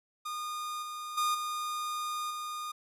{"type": "tone with level steps", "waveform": "45% pulse", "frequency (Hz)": 1221, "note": "D#6", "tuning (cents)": -33, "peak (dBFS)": [-35, -38, -27, -33, -36], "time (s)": [0.25, 2.72], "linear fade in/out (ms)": 10, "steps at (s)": [0.82, 1.17, 1.34, 2.3], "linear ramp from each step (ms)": 10, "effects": ["resampled to 32000 Hz"]}